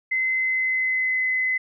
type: tone with pitch glide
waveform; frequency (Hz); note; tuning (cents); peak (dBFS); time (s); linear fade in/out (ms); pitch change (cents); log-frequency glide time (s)
sine; 2053 to 2032; C7 to B6; -33 to +49; -20; 0.11-1.58; 10; -18; 0.36-1.25
effects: none